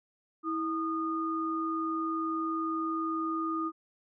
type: tone pair together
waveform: sine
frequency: 324.1 / 1226.4 Hz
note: E4 / D#6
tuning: -29 / -25 cents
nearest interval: octave + major seventh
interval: 2304 cents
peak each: -32 / -32 dBFS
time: 0.43-3.72 s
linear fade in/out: 50 ms
effects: none